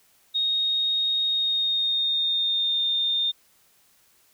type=tone with pitch glide; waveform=sine; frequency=3729 to 3633 Hz; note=A#7 to A#7; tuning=0 to -45 cents; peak=-21 dBFS; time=0.34-3.32 s; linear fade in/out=20 ms; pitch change=-45 cents; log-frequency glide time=1.25-2.82 s; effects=white hiss -61 dBFS RMS until 4.33 s